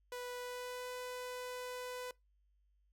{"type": "tone with pitch glide", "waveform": "sawtooth", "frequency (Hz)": [493.4, 499.1], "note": ["B4", "B4"], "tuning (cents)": [-2, 18], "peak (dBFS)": -38, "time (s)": [0.12, 2.11], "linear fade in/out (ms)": 2, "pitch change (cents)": 20, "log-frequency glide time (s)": [0.39, 0.88], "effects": ["noise-tail reverb RT60 0.2 s tail -23 dB re dry", "added 50 Hz sine -70 dBFS peak until 2.92 s"]}